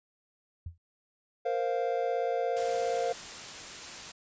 sine tone with exponential decay, 84.4 Hz, E2, 41 cents sharp, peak -33 dBFS, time 0.66-0.78 s, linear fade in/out 5 ms, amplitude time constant 26 ms
triangle chord, Bb suspended second, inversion none, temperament equal, 466.2 / 523.3 / 698.5 Hz, Bb4 / C5 / F5, 0 / 0 / 0 cents, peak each -30 dBFS, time 1.45-3.13 s, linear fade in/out 10 ms
white noise, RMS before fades -42 dBFS, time 2.56-4.12 s, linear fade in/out 10 ms
effects resampled to 16000 Hz

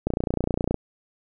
click train, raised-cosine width 2 ms, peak -10 dBFS, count 21, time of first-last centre 0.07-0.743 s, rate 29.7 Hz, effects none

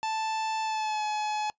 45% pulse tone with pitch glide, 880 to 849 Hz, A5 to G#5, 0 to +38 cents, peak -28 dBFS, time 0.03-1.5 s, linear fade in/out 0 ms, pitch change -62 cents, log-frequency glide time 0.63-1.04 s, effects noise-tail reverb RT60 0.1 s tail -22 dB re dry + resampled to 16000 Hz

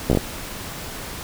slowing click train, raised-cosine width 2 ms, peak -4 dBFS, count 5, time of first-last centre 0.1-0.173 s, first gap 14 ms, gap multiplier 1.18, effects pink hiss -33 dBFS RMS until 1.23 s

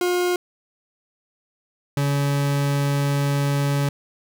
40% pulse tone pair in turn, 357 / 141.68 Hz, F4 / C#3, +38 / +38 cents, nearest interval octave + major third, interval 1600 cents, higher first, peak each -18 dBFS, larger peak neither, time 0.01-0.36 / 1.97-3.89 s, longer second, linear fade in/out 2 ms, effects none

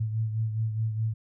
sine beating tone pair, 110 / 114.8 Hz, A2 / A#2, 0 / -26 cents, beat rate 4.8 Hz, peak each -26 / -35 dBFS, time 0-1.14 s, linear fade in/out 10 ms, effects none

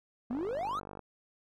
triangle exponential sweep, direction up, 223.8 to 1373 Hz, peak -30 dBFS, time 0.3-0.8 s, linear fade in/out 10 ms
click train, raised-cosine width 1 ms, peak -30 dBFS, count 35, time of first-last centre 0.31-0.993 s, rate 49.8 Hz
effects none

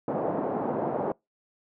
white band-pass noise, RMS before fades -29 dBFS, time 0.08-1.12 s, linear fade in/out 2 ms, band 150 to 790 Hz, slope 24 dB/octave, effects noise-tail reverb RT60 0.2 s tail -26 dB re dry

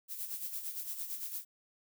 violet noise with tremolo, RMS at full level -38 dBFS, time 0.08-1.45 s, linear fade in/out 50 ms, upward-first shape sine, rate 8.8 Hz, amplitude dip 60%, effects none

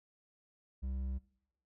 sine tone with hard clipping, 65.41 Hz, C2, in tune, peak -37 dBFS, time 0.82-1.19 s, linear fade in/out 20 ms, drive 6 dB, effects noise-tail reverb RT60 0.7 s tail -21 dB re dry

